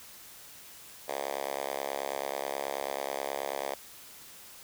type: tone with high-pass filter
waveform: 5% pulse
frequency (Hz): 69.3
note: C#2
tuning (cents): 0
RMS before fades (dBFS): -35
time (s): 1.08-3.75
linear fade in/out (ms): 5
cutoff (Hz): 580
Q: 1.8
effects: white hiss -50 dBFS RMS until 4.63 s